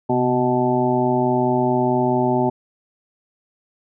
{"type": "harmonic tone with a mistuned harmonic", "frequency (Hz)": 124.6, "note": "B2", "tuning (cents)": 16, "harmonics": [1, 2, 3, 5, 6, 7], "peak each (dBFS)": [-25, -21, -21, -24, -26, -23], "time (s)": [0.09, 2.5], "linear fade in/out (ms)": 10, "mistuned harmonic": 1, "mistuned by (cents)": 82, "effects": []}